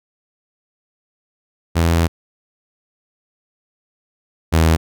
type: tone pair in turn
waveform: sawtooth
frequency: 83.5 / 80.84 Hz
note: E2 / E2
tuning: +23 / -33 cents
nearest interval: minor second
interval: 56 cents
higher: first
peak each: -9 / -7 dBFS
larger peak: second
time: 1.75-2.08 / 4.52-4.77 s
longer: first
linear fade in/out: 20 ms
effects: none